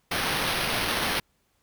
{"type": "noise with sample-and-hold", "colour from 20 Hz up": "violet", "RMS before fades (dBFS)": -27, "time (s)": [0.11, 1.2], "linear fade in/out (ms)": 5, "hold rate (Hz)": 7350, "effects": ["pink hiss -70 dBFS RMS until 1.62 s"]}